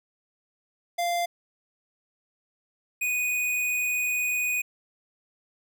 square tone pair in turn, 694 / 2481 Hz, F5 / D#7, -11 / -6 cents, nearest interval octave + minor seventh, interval 2205 cents, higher second, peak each -25 dBFS, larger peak neither, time 0.98-1.26 / 3.01-4.62 s, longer second, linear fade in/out 10 ms, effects none

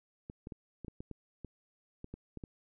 clicks, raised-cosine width 3 ms, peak -30 dBFS, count 12, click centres 0.299 / 0.471 / 0.522 / 0.847 / 0.882 / 1.005 / 1.113 / 1.447 / 2.044 / 2.14 / 2.373 / 2.438 s, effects none

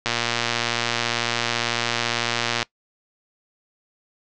click train, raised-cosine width 0.2 ms, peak -4 dBFS, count 304, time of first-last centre 0.06-2.628 s, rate 118 Hz, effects noise-tail reverb RT60 0.1 s tail -21 dB re dry + low-pass 7000 Hz 12 dB/octave

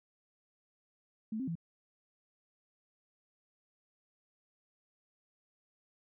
sine tone with pitch steps, 219 / 264.4 / 166.8 Hz, A3 / C4 / E3, -8 / +18 / +21 cents, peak -34 dBFS, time 1.32-1.554 s, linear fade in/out 5 ms, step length 78 ms, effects none

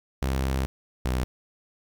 sawtooth tone pair in turn, 66.3 / 63.29 Hz, C2 / B1, +23 / +43 cents, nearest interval minor second, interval 80 cents, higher first, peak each -20 dBFS, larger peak neither, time 0.22-0.66 / 1.05-1.24 s, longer first, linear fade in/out 0 ms, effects 10-bit

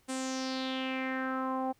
sawtooth tone with low-pass filter sweep, 261.6 Hz, C4, in tune, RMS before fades -34 dBFS, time 0.08-1.73 s, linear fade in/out 20 ms, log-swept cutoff 8900 to 780 Hz, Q 4, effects pink hiss -68 dBFS RMS until 1.79 s

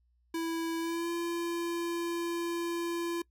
square tone with pitch glide, 330 to 340.8 Hz, E4 to F4, +2 to -42 cents, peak -32 dBFS, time 0.34-3.22 s, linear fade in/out 5 ms, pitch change +56 cents, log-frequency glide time 0.79-1.1 s, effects noise-tail reverb RT60 0.1 s tail -23 dB re dry + added 60 Hz sine -67 dBFS peak until 3.3 s

